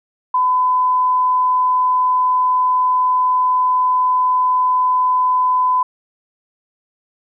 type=tone; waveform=sine; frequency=1008 Hz; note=B5; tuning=35 cents sharp; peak=-12 dBFS; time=0.34-5.83 s; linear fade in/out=5 ms; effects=none